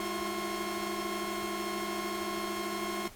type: tone cluster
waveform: sawtooth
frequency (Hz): 205.9 / 335.4 / 348.5 / 366.5 / 1072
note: G#3 / E4 / F4 / F#4 / C6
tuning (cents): -15 / +30 / -4 / -16 / +42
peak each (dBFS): -36 / -35 / -38 / -36 / -34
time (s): 0-3.08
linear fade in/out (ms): 2
effects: pink hiss -53 dBFS RMS until 3.15 s + AAC 64 kbps

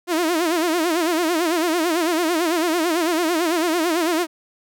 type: tone with vibrato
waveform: sawtooth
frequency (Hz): 334.3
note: E4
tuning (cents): +24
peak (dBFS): -14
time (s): 0.07-4.27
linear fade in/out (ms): 50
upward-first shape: sine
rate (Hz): 9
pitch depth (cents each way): 130
effects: none

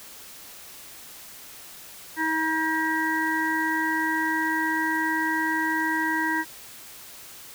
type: harmonic tone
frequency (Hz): 318.6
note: D#4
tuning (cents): +41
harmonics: 1 / 3 / 5 / 6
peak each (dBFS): -28 / -28 / -28 / -28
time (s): 2.16-6.45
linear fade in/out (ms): 50
effects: white hiss -44 dBFS RMS until 7.54 s

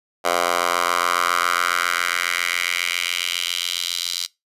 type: tone with high-pass filter sweep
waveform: 10% pulse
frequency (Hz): 87.31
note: F2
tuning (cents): 0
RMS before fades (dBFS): -22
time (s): 0.24-4.27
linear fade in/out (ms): 20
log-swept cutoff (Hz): 740 to 4200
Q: 2.5
effects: noise-tail reverb RT60 0.2 s tail -22 dB re dry + resampled to 32000 Hz

